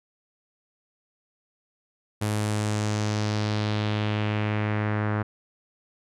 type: tone with low-pass filter sweep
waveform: sawtooth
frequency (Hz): 105.9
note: G#2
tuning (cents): +34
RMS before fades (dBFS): -26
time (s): 2.21-5.23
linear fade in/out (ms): 10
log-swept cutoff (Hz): 11000 to 1500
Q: 2
effects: none